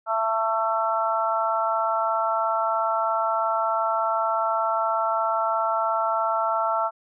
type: harmonic tone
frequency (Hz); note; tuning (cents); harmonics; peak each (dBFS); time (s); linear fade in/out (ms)
222.9; A3; +23; 3 / 4 / 5 / 6; -26 / -26 / -31 / -25; 0.06-6.91; 50
effects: none